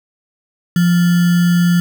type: tone with sample-and-hold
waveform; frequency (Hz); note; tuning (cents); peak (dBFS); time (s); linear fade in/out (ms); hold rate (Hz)
sine; 174.4; F3; -2; -9; 0.76-1.8; 2; 1575
effects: none